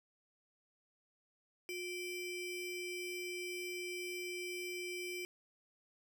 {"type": "ring-modulated tone", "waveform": "square", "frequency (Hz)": 1351, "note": "E6", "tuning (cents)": 42, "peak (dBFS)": -38, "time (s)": [1.69, 5.25], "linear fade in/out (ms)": 0, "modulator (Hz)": 992, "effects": []}